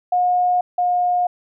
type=tone pair in turn; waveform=sine; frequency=720 / 715.4 Hz; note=F#5 / F5; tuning=-47 / +41 cents; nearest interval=unison; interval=12 cents; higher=first; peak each=-14 / -15 dBFS; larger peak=first; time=0.12-0.61 / 0.78-1.27 s; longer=neither; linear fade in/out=5 ms; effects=none